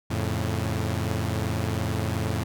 sawtooth chord, F augmented, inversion none, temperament equal, 87.31 / 110 / 138.59 Hz, F2 / A2 / C#3, 0 / 0 / 0 cents, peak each -25 / -24 / -29 dBFS, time 0.1-2.44 s, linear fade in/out 10 ms, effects none

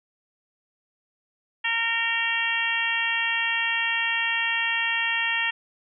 harmonic tone, 460 Hz, A#4, 23 cents flat, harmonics 2 / 3 / 4 / 5 / 6 / 7, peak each -33 / -37 / -26 / -31 / -27 / -31 dBFS, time 1.64-5.51 s, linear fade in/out 10 ms, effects none

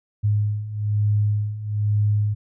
sine beating tone pair, 103.83 / 104.93 Hz, G#2 / G#2, 0 / +18 cents, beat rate 1.1 Hz, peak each -24 / -20 dBFS, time 0.23-2.35 s, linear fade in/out 20 ms, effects none

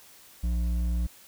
triangle tone with hard clipping, 58.9 Hz, A#1, 19 cents sharp, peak -26 dBFS, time 0.43-1.07 s, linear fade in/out 10 ms, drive 11 dB, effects white hiss -53 dBFS RMS until 1.27 s

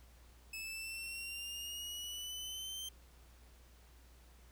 sawtooth exponential sweep, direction up, 2600 to 3136 Hz, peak -39 dBFS, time 0.53-2.89 s, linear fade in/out 5 ms, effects added 60 Hz sine -59 dBFS peak until 4.51 s + pink hiss -66 dBFS RMS until 4.51 s

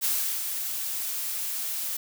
blue noise with ADSR envelope, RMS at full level -25 dBFS, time 0.01-1.97 s, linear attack 33 ms, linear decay 360 ms, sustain -6 dB, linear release 5 ms, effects none

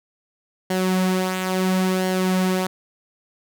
sawtooth tone with flanger, 186 Hz, F#3, 9 cents sharp, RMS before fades -21 dBFS, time 0.7-2.67 s, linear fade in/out 5 ms, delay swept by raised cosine 0.8 to 5.2 ms, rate 0.73 Hz, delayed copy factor -0.5, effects none

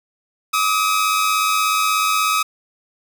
sawtooth tone pair together, 1175.4 / 1272 Hz, D6 / D#6, +1 / +38 cents, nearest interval minor second, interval 137 cents, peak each -19 / -13 dBFS, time 0.53-2.43 s, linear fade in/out 10 ms, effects none

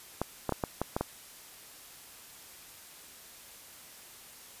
clicks, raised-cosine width 1 ms, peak -15 dBFS, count 7, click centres 0.216 / 0.493 / 0.523 / 0.638 / 0.816 / 0.965 / 1.01 s, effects white hiss -51 dBFS RMS until 4.6 s + resampled to 32000 Hz

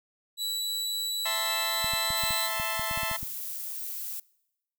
sawtooth tone with pitch glide, 3938 to 4002 Hz, B7 to B7, -6 to +22 cents, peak -26 dBFS, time 0.37-2.5 s, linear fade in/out 50 ms, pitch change +28 cents, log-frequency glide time 1.34-2.38 s
15% pulse chord, A minor, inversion second, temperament equal, 659.3 / 880 / 1046.5 Hz, E5 / A5 / C6, 0 / 0 / 0 cents, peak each -28 dBFS, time 1.25-3.17 s, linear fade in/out 10 ms
clicks, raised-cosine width 5 ms, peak -27 dBFS, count 12, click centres 1.844 / 1.936 / 2.105 / 2.237 / 2.307 / 2.599 / 2.795 / 2.912 / 2.975 / 3.033 / 3.114 / 3.23 s
violet noise, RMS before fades -36 dBFS, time 2.17-4.2 s, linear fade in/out 5 ms
effects noise-tail reverb RT60 0.9 s tail -24 dB re dry

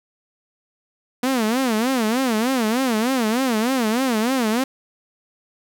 sawtooth tone with vibrato, 239.5 Hz, A#3, 47 cents sharp, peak -14 dBFS, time 1.23-4.64 s, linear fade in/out 5 ms, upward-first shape sine, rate 3.3 Hz, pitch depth 200 cents each way, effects none

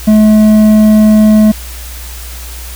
sine tone with hard clipping, 214.5 Hz, A3, 44 cents flat, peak -4 dBFS, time 0.07-1.52 s, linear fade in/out 10 ms, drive 6 dB, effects added 60 Hz sine -24 dBFS peak until 2.75 s + white hiss -29 dBFS RMS until 2.75 s

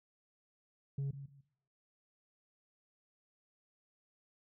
sine tone with echo, 138.59 Hz, C#3, in tune, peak -31 dBFS, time 0.98-1.11 s, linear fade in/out 5 ms, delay 150 ms, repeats 2, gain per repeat -14 dB, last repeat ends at 1.41 s, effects noise-tail reverb RT60 0.7 s tail -19 dB re dry + tanh soft clip ceiling -33 dBFS

